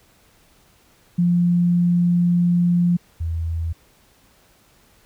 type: tone pair in turn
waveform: sine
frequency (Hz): 174.61 / 82.4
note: F3 / E2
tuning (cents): 0 / 0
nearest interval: octave + minor second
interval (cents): 1300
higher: first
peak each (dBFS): -14 / -21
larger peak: first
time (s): 1.18-2.97 / 3.2-3.73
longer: first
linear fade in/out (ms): 10
effects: pink hiss -56 dBFS RMS until 5.05 s